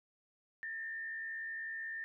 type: tone with frequency modulation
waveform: sine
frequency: 1802 Hz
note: A6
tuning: 41 cents sharp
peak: -39 dBFS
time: 0.63-2.04 s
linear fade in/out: 0 ms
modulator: 71 Hz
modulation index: 0.63
effects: none